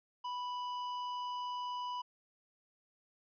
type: tone with tanh clipping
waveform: sine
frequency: 987.8 Hz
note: B5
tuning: in tune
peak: -39 dBFS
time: 0.24-2.02 s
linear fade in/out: 10 ms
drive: 13 dB
effects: resampled to 11025 Hz